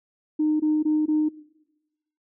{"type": "tone bursts", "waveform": "sine", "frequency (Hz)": 306.5, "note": "D#4", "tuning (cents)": -26, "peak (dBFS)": -18, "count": 4, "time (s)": [0.39, 1.29], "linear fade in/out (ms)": 10, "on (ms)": 210, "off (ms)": 20, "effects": ["noise-tail reverb RT60 1.0 s tail -19 dB re dry", "tanh soft clip ceiling -14 dBFS"]}